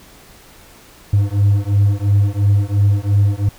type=beating tone pair; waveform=triangle; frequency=99.7 / 102.6 Hz; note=G2 / G#2; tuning=+30 / -21 cents; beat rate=2.9 Hz; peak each=-12 / -12 dBFS; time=1.13-3.49 s; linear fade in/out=5 ms; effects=tanh soft clip ceiling -3 dBFS + pink hiss -44 dBFS RMS until 3.58 s